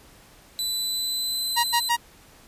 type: tone with pitch glide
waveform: sawtooth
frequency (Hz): 3989 to 4040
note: B7 to B7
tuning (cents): +17 to +39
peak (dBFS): -22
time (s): 0.59-1.89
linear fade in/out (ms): 0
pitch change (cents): +22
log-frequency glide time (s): 0.75-1.46
type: tone bursts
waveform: sawtooth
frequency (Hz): 946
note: A#5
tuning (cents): +25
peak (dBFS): -15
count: 3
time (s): 1.56-1.968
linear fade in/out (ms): 20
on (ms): 80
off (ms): 84
effects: pink hiss -52 dBFS RMS until 2.47 s + resampled to 32000 Hz